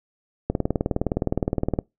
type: click train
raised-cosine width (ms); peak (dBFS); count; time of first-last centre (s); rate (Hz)
2; -8; 26; 0.5-1.789; 19.4
effects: noise-tail reverb RT60 0.2 s tail -24 dB re dry